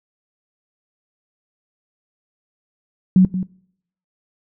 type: tone with echo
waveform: sine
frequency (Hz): 185.5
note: F#3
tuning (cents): +5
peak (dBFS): -7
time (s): 3.16-3.25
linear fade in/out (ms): 2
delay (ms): 180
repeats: 1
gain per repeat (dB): -12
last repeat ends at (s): 3.43
effects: noise-tail reverb RT60 0.7 s tail -23 dB re dry